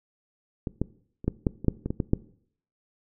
clicks, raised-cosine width 3 ms, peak -16 / -12 / -25 / -10 / -9 / -21 / -6 / -16 / -15 / -12 / -7 dBFS, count 11, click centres 0.672 / 0.816 / 1.244 / 1.28 / 1.468 / 1.646 / 1.683 / 1.86 / 1.905 / 2.002 / 2.134 s, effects noise-tail reverb RT60 0.6 s tail -20 dB re dry

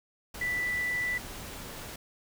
sine tone in noise, 1975.5 Hz, B6, in tune, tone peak -28 dBFS, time 0.41-1.18 s, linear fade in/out 5 ms, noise pink, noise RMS -42 dBFS, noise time 0.34-1.96 s, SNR +11 dB, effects none

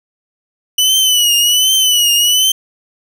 sawtooth tone with vibrato, 2967 Hz, F#7, 4 cents sharp, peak -6 dBFS, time 0.78-2.52 s, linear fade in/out 5 ms, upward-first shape triangle, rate 1.3 Hz, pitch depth 90 cents each way, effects none

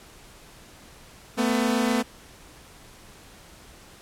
sawtooth tone pair together, 223.5 / 251.1 Hz, A3 / B3, +27 / +29 cents, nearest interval major second, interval 202 cents, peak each -20 dBFS, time 1.37-2.03 s, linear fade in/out 20 ms, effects pink hiss -49 dBFS RMS until 4.01 s + low-pass 12000 Hz 12 dB/octave

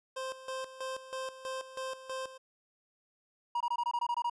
25% pulse tone with tremolo, 523.3 Hz, C5, in tune, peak -32 dBFS, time 0.16-2.38 s, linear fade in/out 10 ms, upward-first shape square, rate 3.1 Hz, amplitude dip 75%
triangle tone bursts, 954 Hz, A#5, 40 cents sharp, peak -27 dBFS, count 10, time 3.55-4.298 s, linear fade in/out 5 ms, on 55 ms, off 22 ms
effects resampled to 24000 Hz

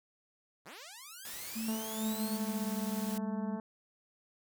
5% pulse linear sweep, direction up, 110 to 4542 Hz, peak -36 dBFS, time 0.65-2.38 s, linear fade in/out 20 ms
white noise, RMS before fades -45 dBFS, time 1.25-3.18 s, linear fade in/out 2 ms
sine tone with pitch glide, 223.4 to 200.2 Hz, A3 to G3, +27 to +37 cents, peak -35 dBFS, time 1.55-3.58 s, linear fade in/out 20 ms, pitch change -190 cents, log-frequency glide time 1.74-2.74 s
harmonic tone, 220 Hz, A3, in tune, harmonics 1 / 2 / 3 / 4 / 5 / 6 / 7 / 8, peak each -38 / -46 / -47 / -47 / -54 / -61 / -59 / -64 dBFS, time 1.68-3.6 s, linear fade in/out 2 ms
effects none

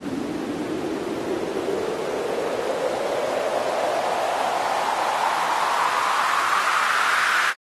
white noise with band-pass filter sweep, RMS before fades -24 dBFS, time 0-7.54 s, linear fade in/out 50 ms, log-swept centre 270 to 1500 Hz, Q 4.4, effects AAC 32 kbps

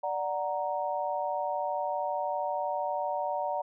sine chord, D augmented, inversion none, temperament equal, 587.3 / 740 / 932.3 Hz, D5 / F#5 / A#5, 0 / 0 / 0 cents, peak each -33 dBFS, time 0.03-3.62 s, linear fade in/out 10 ms, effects none

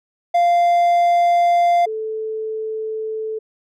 triangle / sine tone pair in turn, 695 / 437.8 Hz, F5 / A4, -9 / -9 cents, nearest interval minor sixth, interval 800 cents, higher first, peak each -10 / -22 dBFS, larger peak first, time 0.34-1.86 / 1.86-3.39 s, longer second, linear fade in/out 10 ms, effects none

